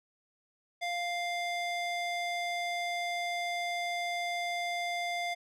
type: tone with band-pass filter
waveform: square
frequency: 698.5 Hz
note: F5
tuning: in tune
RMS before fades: -34 dBFS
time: 0.81-5.35 s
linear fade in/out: 20 ms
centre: 2200 Hz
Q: 0.71
effects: none